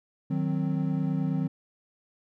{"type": "chord", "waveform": "triangle", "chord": "C diminished", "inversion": "first", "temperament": "equal", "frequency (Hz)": [155.56, 185, 261.6], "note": ["Eb3", "Gb3", "C4"], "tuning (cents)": [0, 0, 0], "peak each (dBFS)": [-26, -28, -29], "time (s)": [0.3, 1.48], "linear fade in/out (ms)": 10, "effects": []}